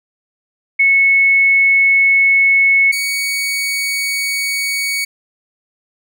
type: tone pair in turn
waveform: sine / sawtooth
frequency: 2200 / 2240 Hz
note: C#7 / C#7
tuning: -14 / +18 cents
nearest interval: unison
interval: 32 cents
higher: second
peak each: -8 / -13 dBFS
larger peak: first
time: 0.79-2.92 / 2.92-5.05 s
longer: neither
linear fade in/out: 10 ms
effects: none